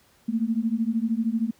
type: beating tone pair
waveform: sine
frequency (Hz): 220 / 233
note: A3 / A#3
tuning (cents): 0 / -1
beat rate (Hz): 13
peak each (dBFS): -25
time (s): 0.28-1.51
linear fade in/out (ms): 10
effects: pink hiss -60 dBFS RMS until 1.59 s + high-pass 60 Hz 12 dB/octave